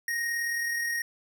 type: tone with amplitude modulation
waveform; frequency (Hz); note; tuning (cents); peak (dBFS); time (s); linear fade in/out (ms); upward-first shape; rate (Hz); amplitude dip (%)
square; 1869; A#6; +4; -27; 0.08-1.02; 2; sine; 39.1; 30
effects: none